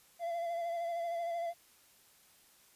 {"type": "tone with vibrato", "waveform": "triangle", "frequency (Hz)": 681, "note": "F5", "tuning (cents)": -44, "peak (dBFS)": -32, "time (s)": [0.19, 1.54], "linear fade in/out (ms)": 50, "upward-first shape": "sine", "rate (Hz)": 13, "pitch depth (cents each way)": 31, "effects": ["white hiss -64 dBFS RMS until 2.75 s", "resampled to 32000 Hz"]}